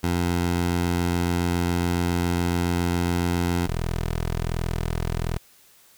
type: tone pair in turn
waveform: 15% pulse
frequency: 87.2 / 41.33 Hz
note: F2 / E1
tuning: -2 / +5 cents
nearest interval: octave + minor second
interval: 1293 cents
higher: first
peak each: -15 / -18 dBFS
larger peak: first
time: 0.03-3.67 / 3.67-5.38 s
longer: first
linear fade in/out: 10 ms
effects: white hiss -55 dBFS RMS until 5.97 s